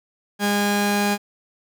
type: tone pair together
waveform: sawtooth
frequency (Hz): 204.2 / 817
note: G#3 / G#5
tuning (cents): -29 / -29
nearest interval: 2 octaves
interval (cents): 2400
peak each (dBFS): -16 / -18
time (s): 0.39-1.18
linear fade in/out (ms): 50
effects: none